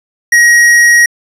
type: tone with tanh clipping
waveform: triangle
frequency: 1893 Hz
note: A#6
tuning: 26 cents sharp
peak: -5 dBFS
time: 0.32-1.06 s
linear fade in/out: 5 ms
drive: 17 dB
effects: resampled to 32000 Hz